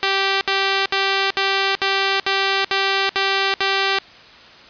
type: tone bursts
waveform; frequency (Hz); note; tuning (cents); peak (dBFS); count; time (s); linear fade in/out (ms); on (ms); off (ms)
5% pulse; 390; G4; -9; -5; 9; 0.03-3.986; 0; 380; 67
effects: white hiss -43 dBFS RMS until 4.69 s + resampled to 11025 Hz